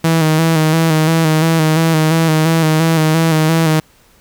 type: tone with vibrato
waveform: sawtooth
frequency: 160 Hz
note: D#3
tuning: 49 cents sharp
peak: -6 dBFS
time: 0.04-3.8 s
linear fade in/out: 5 ms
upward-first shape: square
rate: 2.9 Hz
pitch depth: 37 cents each way
effects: pink hiss -50 dBFS RMS until 4.2 s